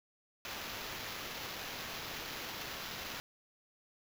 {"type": "noise with sample-and-hold", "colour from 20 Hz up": "white", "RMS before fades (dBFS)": -43, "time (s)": [0.45, 3.2], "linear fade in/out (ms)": 0, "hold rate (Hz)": 8820, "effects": []}